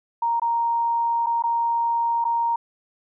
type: tone with dropouts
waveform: sine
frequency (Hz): 932.3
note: A#5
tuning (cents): 0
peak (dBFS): -19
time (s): 0.22-2.56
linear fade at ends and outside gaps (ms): 5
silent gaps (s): 0.398-0.418 / 1.262-1.267 / 1.424-1.437 / 2.243-2.25
effects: none